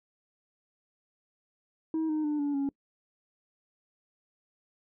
sine tone with pitch steps, 319.3 / 308.4 / 297.9 / 287.8 / 278 Hz, D#4 / D#4 / D4 / D4 / C#4, +45 / -15 / +25 / -35 / +5 cents, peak -24 dBFS, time 1.94-2.69 s, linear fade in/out 2 ms, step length 150 ms, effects noise-tail reverb RT60 0.1 s tail -25 dB re dry + tanh soft clip ceiling -26 dBFS

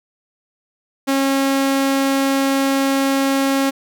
sawtooth tone, 272.4 Hz, C#4, 30 cents flat, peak -11 dBFS, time 1.07-3.71 s, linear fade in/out 20 ms, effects none

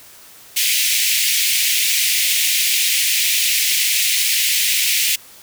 pink high-pass noise, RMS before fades -17 dBFS, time 0.56-5.16 s, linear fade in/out 10 ms, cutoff 2100 Hz, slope 48 dB/octave, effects white hiss -43 dBFS RMS until 5.42 s

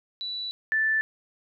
sine tone pair in turn, 3951 / 1760 Hz, B7 / A6, 0 / 0 cents, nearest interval octave + major second, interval 1400 cents, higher first, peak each -30 / -21 dBFS, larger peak second, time 0.21-0.51 / 0.72-1.01 s, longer first, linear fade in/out 0 ms, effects none

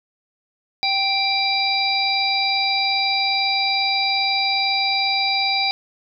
harmonic tone with a mistuned harmonic, 784 Hz, G5, in tune, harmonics 1 / 3 / 5 / 6, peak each -23 / -23 / -23 / -23 dBFS, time 0.83-5.71 s, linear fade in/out 0 ms, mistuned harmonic 6, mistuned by +37 cents, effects none

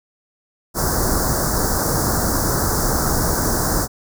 pink band-stop noise, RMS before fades -19 dBFS, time 0.74-3.88 s, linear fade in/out 50 ms, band 1600 to 4900 Hz, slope 48 dB/octave, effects none

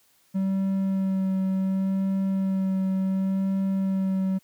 triangle tone with vibrato, 191.5 Hz, G3, 40 cents flat, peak -20 dBFS, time 0.34-4.39 s, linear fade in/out 20 ms, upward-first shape sine, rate 0.69 Hz, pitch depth 14 cents each way, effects white hiss -63 dBFS RMS until 4.43 s + high-pass 60 Hz 12 dB/octave

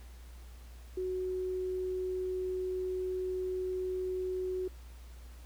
sine tone, 370 Hz, F#4, in tune, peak -32 dBFS, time 0.97-4.68 s, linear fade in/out 5 ms, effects added 60 Hz sine -47 dBFS peak until 5.45 s + pink hiss -60 dBFS RMS until 5.45 s

